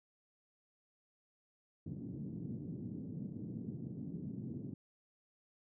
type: band-pass noise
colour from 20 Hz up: pink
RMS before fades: -44 dBFS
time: 1.86-4.74 s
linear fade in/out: 5 ms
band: 130 to 280 Hz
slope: 24 dB/octave
effects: none